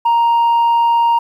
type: tone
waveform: sine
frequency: 934 Hz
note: A#5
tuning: 3 cents sharp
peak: -7 dBFS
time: 0.05-1.19 s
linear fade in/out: 10 ms
effects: tanh soft clip ceiling -9 dBFS + 8-bit

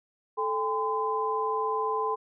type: tone cluster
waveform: sine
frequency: 436.7 / 807 / 1021 Hz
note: A4 / G#5 / C6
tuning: -13 / -50 / -43 cents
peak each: -30 / -34 / -28 dBFS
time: 0.37-2.16 s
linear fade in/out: 20 ms
effects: none

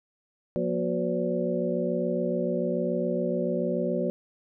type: tone cluster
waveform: sine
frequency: 177.1 / 238.2 / 367.4 / 506 / 573 Hz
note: F3 / A#3 / F#4 / B4 / D5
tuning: +24 / +38 / -12 / +42 / -43 cents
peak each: -31 dBFS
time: 0.56-4.1 s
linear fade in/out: 0 ms
effects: none

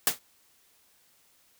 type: noise with exponential decay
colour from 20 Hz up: white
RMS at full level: -19 dBFS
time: 0.07-0.19 s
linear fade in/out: 1 ms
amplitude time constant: 26 ms
effects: white hiss -64 dBFS RMS until 1.59 s

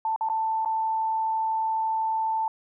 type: tone with dropouts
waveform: sine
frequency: 886 Hz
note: A5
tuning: 12 cents sharp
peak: -23 dBFS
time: 0.05-2.48 s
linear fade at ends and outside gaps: 2 ms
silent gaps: 0.162-0.209 / 0.288-0.298 / 0.649-0.658 s
effects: none

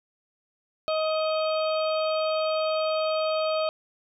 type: harmonic tone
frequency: 629 Hz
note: D#5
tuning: 19 cents sharp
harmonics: 1 / 2 / 4 / 5 / 6 / 7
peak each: -24 / -31 / -37 / -39 / -41 / -38 dBFS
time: 0.88-3.69 s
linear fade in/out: 0 ms
effects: none

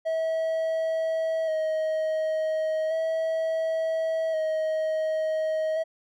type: tone with vibrato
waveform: triangle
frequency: 638 Hz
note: D#5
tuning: 43 cents sharp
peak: -22 dBFS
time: 0.05-5.84 s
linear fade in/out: 20 ms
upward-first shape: square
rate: 0.35 Hz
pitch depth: 21 cents each way
effects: none

